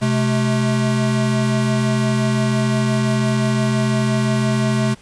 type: tone pair together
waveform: square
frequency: 128.08 / 215.4 Hz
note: C3 / A3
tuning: -37 / -37 cents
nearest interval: major sixth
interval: 900 cents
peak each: -19 dBFS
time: 0.01-4.95 s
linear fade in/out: 20 ms
effects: pink hiss -48 dBFS RMS until 5.01 s + resampled to 22050 Hz